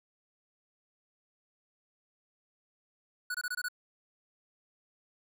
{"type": "tone bursts", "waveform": "square", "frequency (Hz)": 1471, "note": "F#6", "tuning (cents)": -11, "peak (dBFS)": -33, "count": 6, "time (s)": [3.3, 3.685], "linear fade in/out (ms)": 5, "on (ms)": 45, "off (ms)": 23, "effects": []}